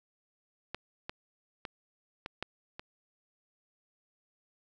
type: clicks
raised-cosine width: 0.3 ms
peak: -20 / -21 / -22 / -22 / -18 / -25 dBFS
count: 6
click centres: 0.746 / 1.095 / 1.652 / 2.261 / 2.426 / 2.795 s
effects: none